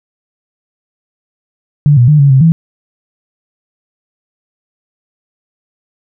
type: tone with pitch steps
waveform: sine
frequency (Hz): 146.1 / 121.5 / 150.2 / 140.5 / 132.8 / 163.7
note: D3 / B2 / D3 / C#3 / C3 / E3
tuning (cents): -9 / -28 / +39 / +24 / +26 / -12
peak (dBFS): -3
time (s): 1.86-2.52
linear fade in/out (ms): 0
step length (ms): 110
effects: none